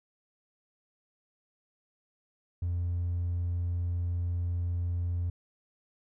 triangle tone, 87.31 Hz, F2, in tune, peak -25 dBFS, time 2.62-5.3 s, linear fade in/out 5 ms, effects tanh soft clip ceiling -24 dBFS

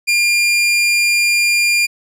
sawtooth tone, 2400 Hz, D7, 37 cents sharp, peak -8 dBFS, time 0.07-1.87 s, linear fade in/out 20 ms, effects low-pass 11000 Hz 12 dB/octave

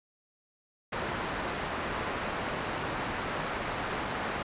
white low-pass noise, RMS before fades -34 dBFS, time 0.92-4.43 s, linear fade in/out 10 ms, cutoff 1500 Hz, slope 12 dB/octave, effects resampled to 8000 Hz

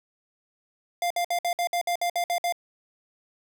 square tone bursts, 698.5 Hz, F5, in tune, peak -24 dBFS, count 11, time 1.02-2.524 s, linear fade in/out 2 ms, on 84 ms, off 58 ms, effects none

